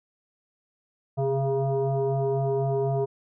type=tone with frequency modulation; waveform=sine; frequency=138 Hz; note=C#3; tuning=7 cents flat; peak=-22 dBFS; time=1.17-3.06 s; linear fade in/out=20 ms; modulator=272 Hz; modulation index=2; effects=none